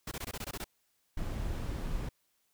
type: noise bursts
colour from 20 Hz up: pink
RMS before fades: -39 dBFS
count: 9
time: 0.07-0.643 s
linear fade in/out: 5 ms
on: 45 ms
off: 21 ms
type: noise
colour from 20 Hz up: brown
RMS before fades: -35 dBFS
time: 1.17-2.09 s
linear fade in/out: 5 ms
effects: white hiss -75 dBFS RMS until 2.53 s